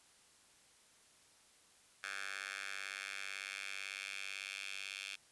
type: tone with high-pass filter sweep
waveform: 10% pulse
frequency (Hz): 98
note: G2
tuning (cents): 0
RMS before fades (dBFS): -45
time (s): 2.03-5.16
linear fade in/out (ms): 10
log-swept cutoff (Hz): 1700 to 2700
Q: 2.7
effects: white hiss -66 dBFS RMS until 5.31 s + resampled to 24000 Hz